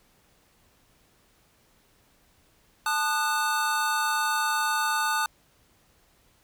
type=chord; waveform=square; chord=D# diminished; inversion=second; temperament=equal with one note detuned; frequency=880 / 1222.4 / 1480 Hz; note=A5 / D#6 / F#6; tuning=0 / -31 / 0 cents; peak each=-29 dBFS; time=2.86-5.26 s; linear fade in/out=2 ms; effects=pink hiss -63 dBFS RMS until 6.43 s